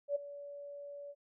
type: tone with ADSR envelope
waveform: sine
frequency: 572 Hz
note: D5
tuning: 46 cents flat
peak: -28 dBFS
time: 0.08-1.15 s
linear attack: 74 ms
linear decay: 13 ms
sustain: -16 dB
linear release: 47 ms
effects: none